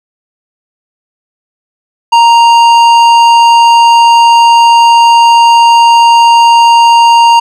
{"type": "tone with tanh clipping", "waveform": "sine", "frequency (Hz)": 932.3, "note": "A#5", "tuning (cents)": 0, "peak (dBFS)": -3, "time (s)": [2.12, 7.4], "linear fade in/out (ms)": 10, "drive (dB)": 13, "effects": []}